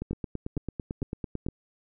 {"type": "two click trains", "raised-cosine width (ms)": 3, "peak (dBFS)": [-18, -19], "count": [4, 14], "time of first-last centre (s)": [[0.11, 1.486], [0.02, 1.464]], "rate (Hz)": [2.18, 9], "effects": []}